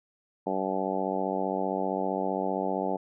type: harmonic tone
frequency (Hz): 95.3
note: G2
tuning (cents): -48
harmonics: 2 / 3 / 4 / 5 / 6 / 7 / 8 / 9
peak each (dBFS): -35 / -35 / -35 / -35 / -35 / -35 / -35 / -35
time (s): 0.46-2.97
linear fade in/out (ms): 10
effects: none